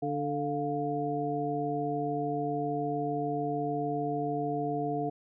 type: harmonic tone with a mistuned harmonic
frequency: 146.83 Hz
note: D3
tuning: in tune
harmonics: 1 / 2 / 3 / 5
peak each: -37 / -34 / -34 / -33 dBFS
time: 0.02-5.1 s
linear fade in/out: 10 ms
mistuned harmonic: 5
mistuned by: -70 cents
effects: none